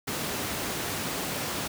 pink high-pass noise, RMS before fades -32 dBFS, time 0.07-1.68 s, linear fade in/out 10 ms, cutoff 120 Hz, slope 12 dB/octave, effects none

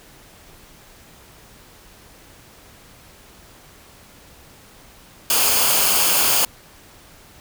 white noise with comb filter, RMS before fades -17 dBFS, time 5.3-6.45 s, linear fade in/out 2 ms, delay 0.52 ms, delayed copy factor -0.5, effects pink hiss -47 dBFS RMS until 7.4 s

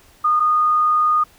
sine tone pair in turn, 1225 / 1229.9 Hz, D#6 / D#6, -27 / -20 cents, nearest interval unison, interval 7 cents, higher second, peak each -13 dBFS, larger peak neither, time 0.24-0.4 / 0.4-1.24 s, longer second, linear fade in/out 10 ms, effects pink hiss -51 dBFS RMS until 1.38 s

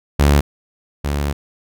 sawtooth tone pair in turn, 71.9 / 71.9 Hz, D2 / D2, -36 / -36 cents, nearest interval unison, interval 0 cents, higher neither, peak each -6 / -14 dBFS, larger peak first, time 0.19-0.41 / 1.04-1.33 s, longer second, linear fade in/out 10 ms, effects none

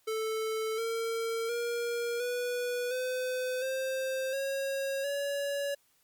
square tone with pitch steps, 440 / 456 / 472.7 / 489.9 / 507.8 / 526.3 / 545.5 / 565.4 Hz, A4 / A#4 / A#4 / B4 / B4 / C5 / C#5 / C#5, 0 / -38 / +24 / -14 / +48 / +10 / -28 / +34 cents, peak -31 dBFS, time 0.07-5.75 s, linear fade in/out 10 ms, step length 710 ms, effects white hiss -69 dBFS RMS until 6.03 s + MP3 96 kbps

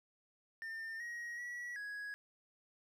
triangle tone with pitch steps, 1804 / 1890 / 1934 / 1665 Hz, A6 / A#6 / B6 / G#6, +43 / +23 / -37 / +4 cents, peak -40 dBFS, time 0.62-2.14 s, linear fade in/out 0 ms, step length 380 ms, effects none

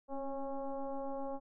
sine tone with frequency modulation, 276.7 Hz, C#4, 3 cents flat, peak -36 dBFS, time 0.08-1.4 s, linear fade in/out 50 ms, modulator 273 Hz, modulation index 2.2, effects none

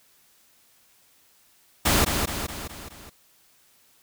pink noise with echo, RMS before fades -20 dBFS, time 1.85-2.05 s, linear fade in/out 10 ms, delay 210 ms, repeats 5, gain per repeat -5 dB, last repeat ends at 3.1 s, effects white hiss -60 dBFS RMS until 4.02 s

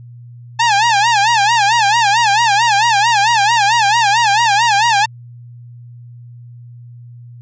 sawtooth tone with vibrato, 870 Hz, A5, 20 cents flat, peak -6 dBFS, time 0.59-5.06 s, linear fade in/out 10 ms, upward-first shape sine, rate 4.5 Hz, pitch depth 160 cents each way, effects added 120 Hz sine -33 dBFS peak until 7.41 s + resampled to 16000 Hz

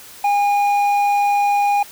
triangle tone with hard clipping, 814 Hz, G#5, 35 cents flat, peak -15 dBFS, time 0.24-1.83 s, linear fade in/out 5 ms, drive 9 dB, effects white hiss -40 dBFS RMS until 1.91 s

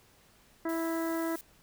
harmonic tone, 328.8 Hz, E4, 4 cents flat, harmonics 1 / 2 / 3 / 4 / 5 / 6, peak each -31 / -37 / -41 / -43 / -45 / -47 dBFS, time 0.65-1.36 s, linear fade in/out 5 ms
blue noise, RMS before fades -46 dBFS, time 0.69-1.41 s, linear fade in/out 0 ms
effects pink hiss -62 dBFS RMS until 1.62 s

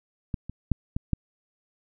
clicks, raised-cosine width 5 ms, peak -16 / -23 / -9 / -15 / -11 dBFS, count 5, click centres 0.342 / 0.496 / 0.717 / 0.965 / 1.133 s, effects none

